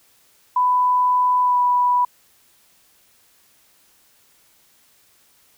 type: tone with pitch glide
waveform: sine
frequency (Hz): 996 to 984.6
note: B5 to B5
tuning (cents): +14 to -6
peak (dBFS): -14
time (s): 0.56-2.05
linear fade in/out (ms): 5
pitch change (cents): -20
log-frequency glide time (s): 1.42-1.58
effects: white hiss -57 dBFS RMS until 5.57 s